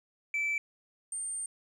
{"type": "tone pair in turn", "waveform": "sine", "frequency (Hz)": [2320, 8759], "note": ["D7", "C#9"], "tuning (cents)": [-22, -22], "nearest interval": "octave + major seventh", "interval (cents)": 2300, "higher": "second", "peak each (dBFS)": [-26, -33], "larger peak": "first", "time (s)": [[0.34, 0.58], [1.12, 1.46]], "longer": "second", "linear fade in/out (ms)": 2, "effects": ["tanh soft clip ceiling -27 dBFS", "11-bit"]}